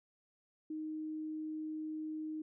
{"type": "tone", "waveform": "sine", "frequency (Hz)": 311.1, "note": "D#4", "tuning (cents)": 0, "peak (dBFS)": -38, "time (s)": [0.7, 2.42], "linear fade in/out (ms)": 5, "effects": []}